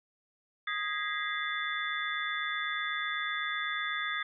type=tone cluster; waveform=sine; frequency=1247 / 1646 / 1920 / 2068 / 3494 Hz; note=D#6 / G#6 / B6 / C7 / A7; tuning=+3 / -16 / -49 / -21 / -13 cents; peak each=-37 / -36 / -38 / -38 / -39 dBFS; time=0.67-4.23 s; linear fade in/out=5 ms; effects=none